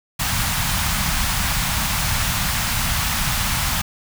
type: band-stop noise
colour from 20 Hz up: pink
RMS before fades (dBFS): -21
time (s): 0.19-3.82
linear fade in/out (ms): 10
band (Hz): 200 to 800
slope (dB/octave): 24
effects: none